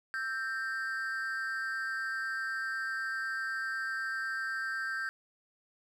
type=tone with amplitude modulation; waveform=triangle; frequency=1573 Hz; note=G6; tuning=6 cents sharp; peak=-27 dBFS; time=0.14-5.09 s; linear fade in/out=0 ms; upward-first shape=sine; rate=248 Hz; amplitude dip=85%; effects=none